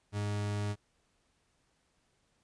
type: tone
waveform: 40% pulse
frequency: 103.2 Hz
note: G#2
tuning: 10 cents flat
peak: -31 dBFS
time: 0.12-0.76 s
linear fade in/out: 50 ms
effects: pink hiss -74 dBFS RMS until 2.43 s + resampled to 22050 Hz